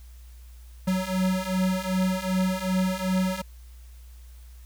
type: beating tone pair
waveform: square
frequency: 185 / 187.6 Hz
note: F#3 / F#3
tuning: 0 / +24 cents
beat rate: 2.6 Hz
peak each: -28 / -26 dBFS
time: 0.87-3.42 s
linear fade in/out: 10 ms
effects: added 60 Hz sine -43 dBFS peak until 4.65 s + white hiss -59 dBFS RMS until 4.65 s